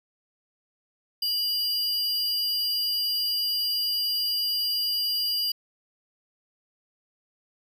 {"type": "tone pair together", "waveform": "square", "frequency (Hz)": [2946, 4797], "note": ["F#7", "D8"], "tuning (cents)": [-8, 36], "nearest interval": "minor sixth", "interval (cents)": 844, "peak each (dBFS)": [-35, -25], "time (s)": [1.22, 5.52], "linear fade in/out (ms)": 5, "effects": []}